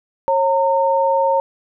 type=tone pair together; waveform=sine; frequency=544 / 914.9 Hz; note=C#5 / A#5; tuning=-33 / -33 cents; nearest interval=major sixth; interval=900 cents; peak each=-16 dBFS; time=0.28-1.4 s; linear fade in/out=0 ms; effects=none